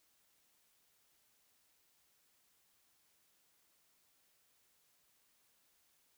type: silence
effects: white hiss -74 dBFS RMS until 6.17 s